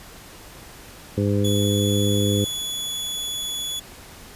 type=harmonic tone; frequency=101.6 Hz; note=G#2; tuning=38 cents flat; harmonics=1 / 2 / 3 / 4 / 5; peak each=-21 / -24 / -26 / -27 / -28 dBFS; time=1.17-2.45 s; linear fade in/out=10 ms
type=tone; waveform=sawtooth; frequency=3411 Hz; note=G#7; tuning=46 cents sharp; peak=-23 dBFS; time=1.44-3.8 s; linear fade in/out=10 ms
effects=pink hiss -43 dBFS RMS until 4.35 s + resampled to 32000 Hz